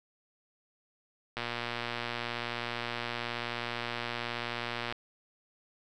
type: click train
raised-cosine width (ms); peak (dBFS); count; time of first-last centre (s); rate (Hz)
0.3; -18; 424; 1.37-4.925; 119
effects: none